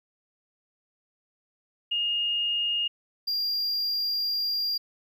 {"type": "tone pair in turn", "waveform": ["sine", "triangle"], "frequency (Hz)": [2845, 4785], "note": ["F7", "D8"], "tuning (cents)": [31, 32], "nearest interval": "major sixth", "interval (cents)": 901, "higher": "second", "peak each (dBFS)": -24, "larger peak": "neither", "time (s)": [[1.91, 2.88], [3.27, 4.78]], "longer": "second", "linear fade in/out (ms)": 10, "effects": ["11-bit"]}